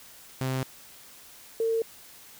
sawtooth / sine tone pair in turn, 130.81 / 452.9 Hz, C3 / A#4, 0 / -50 cents, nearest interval octave + minor seventh, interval 2150 cents, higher second, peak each -23 dBFS, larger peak neither, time 0.41-0.63 / 1.6-1.82 s, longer neither, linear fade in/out 2 ms, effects white hiss -50 dBFS RMS until 2.39 s

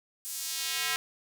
square tone with high-pass filter sweep, 146.83 Hz, D3, in tune, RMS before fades -33 dBFS, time 0.25-0.96 s, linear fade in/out 0 ms, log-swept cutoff 9000 to 1700 Hz, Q 0.92, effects none

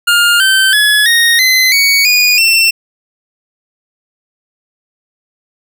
25% pulse tone with pitch steps, 1411 / 1547.6 / 1697.5 / 1861.8 / 2042 / 2240 / 2457 / 2695 Hz, F6 / G6 / G#6 / A#6 / C7 / C#7 / D#7 / E7, +17 / -23 / +37 / -3 / -43 / +18 / -22 / +38 cents, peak -3 dBFS, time 0.07-2.71 s, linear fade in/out 10 ms, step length 330 ms, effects none

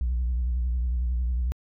sine tone with vibrato, 61 Hz, B1, 21 cents flat, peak -21 dBFS, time 0.01-1.52 s, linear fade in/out 0 ms, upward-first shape triangle, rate 11 Hz, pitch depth 110 cents each way, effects tanh soft clip ceiling -21 dBFS

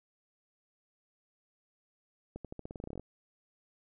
accelerating click train, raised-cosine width 2 ms, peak -28 dBFS, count 15, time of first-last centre 2.36-2.996 s, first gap 87 ms, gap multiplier 0.89, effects none

